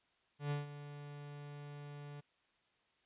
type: tone with ADSR envelope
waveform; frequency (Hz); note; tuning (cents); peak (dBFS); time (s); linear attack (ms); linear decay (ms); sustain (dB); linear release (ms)
45% pulse; 145.2; D3; -19; -34; 0.39-2.21; 120; 150; -13; 13
effects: white hiss -75 dBFS RMS until 3.05 s + resampled to 8000 Hz